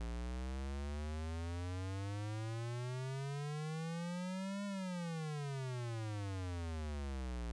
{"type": "exponential two-way sweep", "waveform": "square", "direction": "up then down", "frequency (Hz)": [56.6, 203.2, 56.6], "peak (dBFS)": -40, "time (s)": [0, 7.52], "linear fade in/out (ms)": 5, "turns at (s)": 4.65, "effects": ["resampled to 22050 Hz"]}